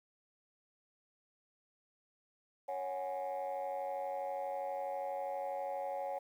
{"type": "chord", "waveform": "sine", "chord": "C# suspended fourth", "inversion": "none", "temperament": "just", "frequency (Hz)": [554.4, 739.2, 831.5], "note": ["C#5", "F#5", "G#5"], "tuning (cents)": [0, -2, 2], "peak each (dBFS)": [-38, -40, -40], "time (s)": [2.68, 6.19], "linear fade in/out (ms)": 10, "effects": ["tanh soft clip ceiling -32 dBFS", "11-bit"]}